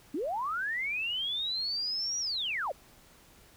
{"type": "linear two-way sweep", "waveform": "sine", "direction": "up then down", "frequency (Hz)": [256.3, 5800, 472.4], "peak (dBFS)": -30, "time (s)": [0.14, 2.72], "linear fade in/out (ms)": 5, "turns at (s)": 2.19, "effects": ["pink hiss -58 dBFS RMS until 3.56 s"]}